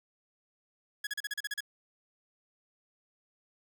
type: tone bursts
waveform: sawtooth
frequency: 1674 Hz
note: G#6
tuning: 13 cents sharp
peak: -29 dBFS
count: 9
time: 1.04-1.606 s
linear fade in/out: 5 ms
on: 30 ms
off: 37 ms
effects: none